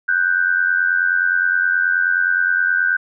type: tone pair together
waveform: sine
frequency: 1478.5 / 1568 Hz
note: F#6 / G6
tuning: -2 / 0 cents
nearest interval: minor second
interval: 102 cents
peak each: -17 dBFS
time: 0.08-2.97 s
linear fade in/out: 10 ms
effects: none